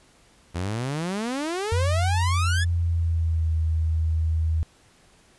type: exponential sweep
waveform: sawtooth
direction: up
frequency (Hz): 82.4 to 1760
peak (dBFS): -22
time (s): 0.54-2.65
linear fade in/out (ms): 20
type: tone with pitch glide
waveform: sine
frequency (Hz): 89 to 80.21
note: F2 to E2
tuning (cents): +33 to -47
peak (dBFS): -20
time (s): 1.72-4.63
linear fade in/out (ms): 0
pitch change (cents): -180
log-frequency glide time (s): 2.24-3.53
effects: pink hiss -57 dBFS RMS until 5.38 s + resampled to 24000 Hz